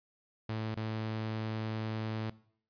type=tone with dropouts; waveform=sawtooth; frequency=110 Hz; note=A2; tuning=in tune; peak=-30 dBFS; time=0.49-2.3 s; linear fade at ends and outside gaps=5 ms; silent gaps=0.745-0.767 s; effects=noise-tail reverb RT60 0.6 s tail -20 dB re dry + resampled to 11025 Hz